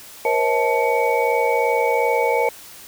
sine tone cluster, 475.3 / 538 / 636 / 874 / 2247 Hz, A#4 / C5 / D#5 / A5 / C#7, +34 / +48 / +38 / -12 / +23 cents, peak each -20 / -23 / -26 / -21 / -25 dBFS, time 0.25-2.49 s, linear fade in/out 2 ms, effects white hiss -41 dBFS RMS until 2.87 s

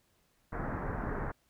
pink low-pass noise, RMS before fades -36 dBFS, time 0.52-1.32 s, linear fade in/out 10 ms, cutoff 1800 Hz, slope 48 dB/octave, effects pink hiss -72 dBFS RMS until 1.49 s

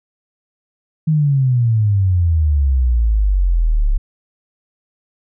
sine exponential sweep, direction down, 160 to 34 Hz, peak -11 dBFS, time 1.07-3.98 s, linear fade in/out 10 ms, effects none

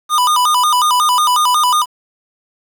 square tone with vibrato, 1100 Hz, C#6, 14 cents flat, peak -11 dBFS, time 0.09-1.86 s, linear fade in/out 50 ms, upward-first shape square, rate 5.5 Hz, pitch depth 180 cents each way, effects 7-bit

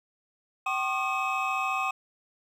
triangle tone cluster, 767 / 1080 / 1214 / 2558 Hz, G5 / C#6 / D#6 / D#7, -38 / -45 / -43 / +47 cents, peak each -30 dBFS, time 0.66-1.91 s, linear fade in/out 5 ms, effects none

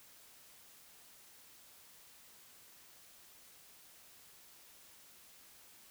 silence, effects white hiss -60 dBFS RMS until 5.9 s

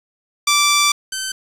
10% pulse tone pair in turn, 1169 / 1538.1 Hz, D6 / G6, -8 / -33 cents, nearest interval perfect fourth, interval 475 cents, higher second, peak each -4 / -14 dBFS, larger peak first, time 0.47-0.92 / 1.12-1.32 s, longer first, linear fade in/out 5 ms, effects resampled to 32000 Hz + 7-bit

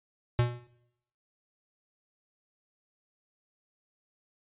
square tone with exponential decay, 120.9 Hz, B2, 36 cents flat, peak -20 dBFS, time 0.39-0.67 s, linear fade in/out 0 ms, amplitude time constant 59 ms, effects noise-tail reverb RT60 0.8 s tail -19 dB re dry + resampled to 8000 Hz

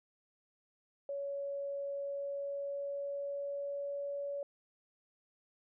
sine tone with pitch glide, 561 to 566.2 Hz, C#5 to C#5, +21 to +37 cents, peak -36 dBFS, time 1.09-4.43 s, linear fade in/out 2 ms, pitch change +16 cents, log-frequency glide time 1.89-4.07 s, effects none

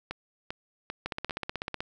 two click trains, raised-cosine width 0.3 ms, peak -18 / -16 dBFS, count 4 / 13, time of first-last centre 0.11-1.296 / 1.06-1.805 s, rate 2.53 / 16.1 Hz, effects none

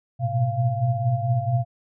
sine tone cluster, 109 / 121.5 / 125.9 / 691 Hz, A2 / B2 / B2 / F5, -16 / -28 / +34 / -19 cents, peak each -28 / -25 / -23 / -28 dBFS, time 0.19-1.65 s, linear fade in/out 50 ms, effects none

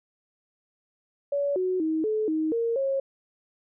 sine tone with pitch steps, 568 / 369.4 / 316.9 / 431.9 / 314.2 / 462.5 / 543 Hz, C#5 / F#4 / D#4 / A4 / D#4 / A#4 / C#5, +42 / -3 / +32 / -32 / +17 / -14 / -36 cents, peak -23 dBFS, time 1.32-3 s, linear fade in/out 5 ms, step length 240 ms, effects none

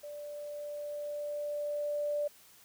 sine tone with level ramp, 587.3 Hz, D5, in tune, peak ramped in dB -41 to -29 dBFS, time 0.03-2.28 s, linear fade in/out 10 ms, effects white hiss -59 dBFS RMS until 2.64 s

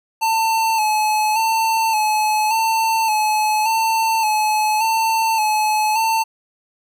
square tone with vibrato, 876 Hz, A5, 8 cents flat, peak -16 dBFS, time 0.21-6.24 s, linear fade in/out 20 ms, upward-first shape square, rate 0.87 Hz, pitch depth 39 cents each way, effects none

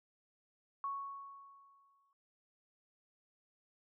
sine tone with exponential decay, 1108.7 Hz, C#6, in tune, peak -35 dBFS, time 0.84-2.13 s, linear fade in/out 1 ms, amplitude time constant 280 ms, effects none

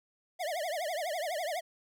square tone with vibrato, 655 Hz, E5, 11 cents flat, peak -33 dBFS, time 0.39-1.61 s, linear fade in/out 20 ms, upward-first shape triangle, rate 12 Hz, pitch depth 250 cents each way, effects none

